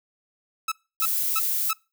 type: tone bursts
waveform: sawtooth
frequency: 1302 Hz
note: E6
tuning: 22 cents flat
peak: -20 dBFS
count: 4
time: 0.68-1.732 s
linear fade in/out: 5 ms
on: 38 ms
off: 300 ms
type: noise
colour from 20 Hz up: violet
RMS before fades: -25 dBFS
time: 1-1.71 s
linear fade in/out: 0 ms
effects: noise-tail reverb RT60 0.3 s tail -24 dB re dry